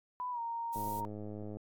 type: tone with pitch glide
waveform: sine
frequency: 995 to 928.4 Hz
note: B5 to A#5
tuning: +13 to -7 cents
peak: -35 dBFS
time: 0.2-1.05 s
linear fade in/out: 0 ms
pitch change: -120 cents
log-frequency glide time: 0.31-0.4 s
type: noise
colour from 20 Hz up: violet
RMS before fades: -46 dBFS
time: 0.72-1.01 s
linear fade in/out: 20 ms
type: click train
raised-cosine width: 2 ms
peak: -31 dBFS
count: 86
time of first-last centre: 0.76-1.57 s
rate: 105 Hz
effects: AAC 64 kbps